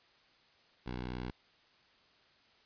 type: tone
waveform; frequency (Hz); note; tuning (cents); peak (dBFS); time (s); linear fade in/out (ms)
10% pulse; 61.74; B1; 0; -30; 0.86-1.31; 5
effects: white hiss -66 dBFS RMS until 2.65 s + resampled to 11025 Hz